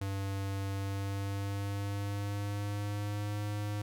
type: tone with pitch glide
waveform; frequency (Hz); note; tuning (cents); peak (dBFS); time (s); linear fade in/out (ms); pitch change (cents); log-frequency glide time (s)
square; 98 to 103.83; G2 to G#2; 0 to 0; -34; 0.01-3.82; 5; +100; 0.72-3.4
effects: none